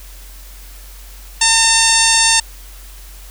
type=harmonic tone; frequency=904 Hz; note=A5; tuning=47 cents sharp; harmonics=1 / 2 / 3 / 4 / 5 / 6 / 7 / 8 / 9 / 10; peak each=-19 / -19 / -19 / -19 / -19 / -19 / -19 / -19 / -19 / -19 dBFS; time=1.41-2.4 s; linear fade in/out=5 ms; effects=added 46 Hz sine -34 dBFS peak until 3.3 s + white hiss -41 dBFS RMS until 3.3 s